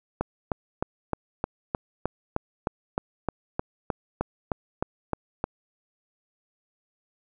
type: click train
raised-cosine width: 1 ms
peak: -11 dBFS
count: 18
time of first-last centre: 0.21-5.441 s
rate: 3.25 Hz
effects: none